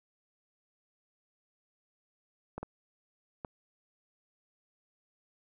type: clicks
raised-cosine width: 1 ms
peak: -24 dBFS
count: 3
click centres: 2.58 / 2.63 / 3.448 s
effects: none